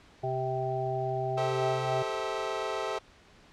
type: harmonic tone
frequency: 130 Hz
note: C3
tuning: 11 cents flat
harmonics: 1 / 3 / 5 / 6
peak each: -34 / -34 / -34 / -34 dBFS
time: 0.23-2.03 s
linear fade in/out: 10 ms
type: chord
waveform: 25% pulse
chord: A minor seventh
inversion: third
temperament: equal with one note detuned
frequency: 392 / 440 / 523.3 / 646.4 Hz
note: G4 / A4 / C5 / E5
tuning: 0 / 0 / 0 / -34 cents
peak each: -33 / -32 / -34 / -32 dBFS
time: 1.37-2.99 s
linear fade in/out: 10 ms
effects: pink hiss -57 dBFS RMS until 3.52 s + low-pass 5000 Hz 12 dB/octave